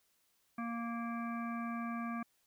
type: harmonic tone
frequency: 233.1 Hz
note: A#3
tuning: in tune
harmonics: 1 / 3 / 5 / 7 / 9 / 10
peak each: -38 / -47 / -43 / -50 / -60 / -52 dBFS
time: 0.58-2.23 s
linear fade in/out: 5 ms
effects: white hiss -75 dBFS RMS until 2.46 s